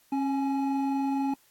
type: tone pair together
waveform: triangle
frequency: 271.9 / 840 Hz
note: C#4 / G#5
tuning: -33 / +19 cents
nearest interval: octave + minor sixth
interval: 1952 cents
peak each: -24 / -30 dBFS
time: 0.12-1.34 s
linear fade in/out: 5 ms
effects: white hiss -63 dBFS RMS until 1.5 s + AAC 64 kbps